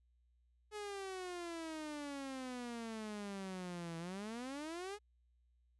sawtooth exponential two-way sweep, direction down then up, 426.2 to 163.8 to 426.2 Hz, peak -39 dBFS, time 0.71-4.99 s, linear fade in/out 50 ms, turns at 3.98 s, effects added 60 Hz sine -70 dBFS peak until 5.79 s + resampled to 24000 Hz

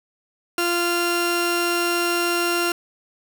sawtooth tone pair together, 346.7 / 1386.8 Hz, F4 / F6, -13 / -13 cents, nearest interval 2 octaves, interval 2400 cents, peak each -18 dBFS, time 0.58-2.72 s, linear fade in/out 2 ms, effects none

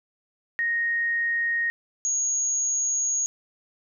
sine tone pair in turn, 1864.7 / 6645 Hz, A#6 / G#8, 0 / 0 cents, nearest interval octave + minor seventh, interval 2200 cents, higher second, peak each -22 / -22 dBFS, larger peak neither, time 0.59-1.7 / 2.05-3.26 s, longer second, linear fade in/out 0 ms, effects none

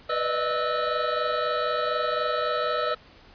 square tone cluster, 491.8 / 587 / 610 / 634 / 1304 Hz, B4 / D5 / D#5 / D#5 / E6, -7 / -1 / -34 / +32 / -19 cents, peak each -31 / -37 / -30 / -37 / -28 dBFS, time 0.09-2.95 s, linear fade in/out 10 ms, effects pink hiss -52 dBFS RMS until 3.34 s + resampled to 11025 Hz

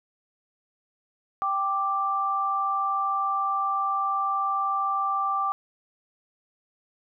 sine tone pair together, 784 / 1176.6 Hz, G5 / D6, 0 / +3 cents, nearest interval perfect fifth, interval 703 cents, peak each -29 / -24 dBFS, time 1.42-5.52 s, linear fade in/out 0 ms, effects none

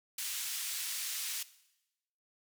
white band-pass noise, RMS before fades -38 dBFS, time 0.18-1.43 s, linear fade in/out 5 ms, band 2100 to 13000 Hz, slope 12 dB/octave, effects noise-tail reverb RT60 0.9 s tail -17 dB re dry

